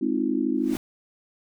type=chord; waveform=sine; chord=F minor seventh; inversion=first; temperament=just; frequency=209.5 / 261.9 / 314.3 / 349.2 Hz; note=Ab3 / C4 / Eb4 / F4; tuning=+15 / +2 / +18 / 0 cents; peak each=-31 / -25 / -26 / -30 dBFS; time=0.01-0.76 s; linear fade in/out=10 ms
type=noise with exponential growth; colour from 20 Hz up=pink; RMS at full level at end=-33 dBFS; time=0.55-0.77 s; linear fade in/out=1 ms; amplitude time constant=46 ms
effects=none